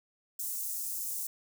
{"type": "high-pass noise", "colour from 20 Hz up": "white", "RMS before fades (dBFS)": -36, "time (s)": [0.39, 1.27], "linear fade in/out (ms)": 5, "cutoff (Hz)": 6700, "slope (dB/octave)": 24, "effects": []}